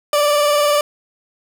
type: tone with vibrato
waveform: 30% pulse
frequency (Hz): 587.3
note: D5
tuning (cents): 0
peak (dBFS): -10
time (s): 0.13-0.81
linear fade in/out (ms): 2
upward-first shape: square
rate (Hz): 20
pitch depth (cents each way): 26
effects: none